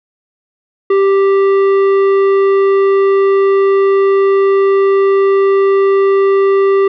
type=tone with tanh clipping; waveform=sine; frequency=392 Hz; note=G4; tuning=in tune; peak=-9 dBFS; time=0.9-6.88 s; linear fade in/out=5 ms; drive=11 dB; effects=none